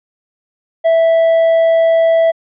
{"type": "tone", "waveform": "triangle", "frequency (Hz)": 658, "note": "E5", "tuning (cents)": -3, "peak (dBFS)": -6, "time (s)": [0.84, 2.32], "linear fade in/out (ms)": 20, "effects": ["resampled to 8000 Hz"]}